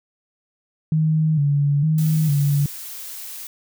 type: tone with vibrato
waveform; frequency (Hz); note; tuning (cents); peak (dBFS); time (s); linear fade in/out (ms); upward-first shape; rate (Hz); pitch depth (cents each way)
sine; 150; D3; +37; -15; 0.92-2.66; 2; square; 1.1; 78
type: noise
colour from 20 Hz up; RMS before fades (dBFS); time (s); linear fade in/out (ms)
blue; -34; 1.98-3.47; 2
effects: none